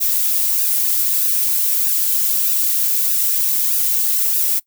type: noise with flanger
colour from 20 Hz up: violet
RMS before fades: -17 dBFS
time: 0-4.6 s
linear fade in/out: 20 ms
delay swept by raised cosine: 0.92 to 3.52 ms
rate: 1.6 Hz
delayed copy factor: -0.6
effects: noise-tail reverb RT60 0.1 s tail -21 dB re dry